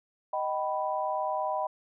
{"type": "chord", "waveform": "sine", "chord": "Eb augmented", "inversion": "none", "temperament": "equal with one note detuned", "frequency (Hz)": [622.3, 771, 987.8], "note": ["Eb5", "G5", "B5"], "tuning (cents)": [0, -29, 0], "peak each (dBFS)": -32, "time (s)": [0.33, 1.67], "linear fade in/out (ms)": 5, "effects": []}